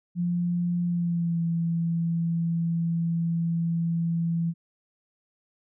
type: tone with pitch glide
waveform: sine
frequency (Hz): 174.61 to 167.4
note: F3 to E3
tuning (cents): 0 to +27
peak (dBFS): -23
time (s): 0.15-4.54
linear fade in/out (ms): 50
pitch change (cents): -73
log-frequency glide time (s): 0.85-1.41
effects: none